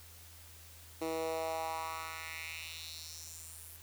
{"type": "tone with high-pass filter sweep", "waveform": "10% pulse", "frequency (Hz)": 161.5, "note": "E3", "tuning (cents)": -35, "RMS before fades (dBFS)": -41, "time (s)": [1.01, 3.77], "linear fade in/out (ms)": 10, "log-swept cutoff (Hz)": [350, 12000], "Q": 2.7, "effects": ["added 83 Hz sine -56 dBFS peak until 3.82 s", "white hiss -56 dBFS RMS until 3.82 s"]}